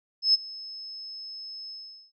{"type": "tone with ADSR envelope", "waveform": "sine", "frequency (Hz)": 5200, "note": "E8", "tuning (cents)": -24, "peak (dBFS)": -15, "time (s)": [0.22, 2.12], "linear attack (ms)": 120, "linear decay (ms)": 22, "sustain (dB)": -22, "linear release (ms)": 420, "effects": []}